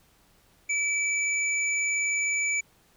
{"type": "tone pair together", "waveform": "sine", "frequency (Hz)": [2312, 6911], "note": ["D7", "A8"], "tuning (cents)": [-28, -32], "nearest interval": "octave + perfect fifth", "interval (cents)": 1896, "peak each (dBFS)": [-25, -30], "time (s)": [0.69, 2.61], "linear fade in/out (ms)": 10, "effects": ["pink hiss -62 dBFS RMS until 2.96 s"]}